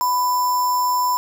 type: tone with sample-and-hold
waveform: sine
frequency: 993 Hz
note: B5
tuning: 9 cents sharp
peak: -16 dBFS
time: 0.01-1.17 s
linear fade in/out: 0 ms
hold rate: 6300 Hz
effects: none